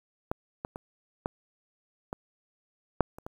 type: clicks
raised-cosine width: 1 ms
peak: -15 / -19 / -24 / -15 / -20 / -6 / -29 / -24 dBFS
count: 8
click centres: 0.315 / 0.649 / 0.759 / 1.259 / 2.129 / 3.007 / 3.185 / 3.265 s
effects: 8-bit